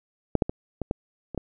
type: clicks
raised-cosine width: 2 ms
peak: -6 / -6 / -15 / -15 / -11 / -21 / -14 dBFS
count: 7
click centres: 0.353 / 0.422 / 0.495 / 0.817 / 0.911 / 1.347 / 1.377 s
effects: none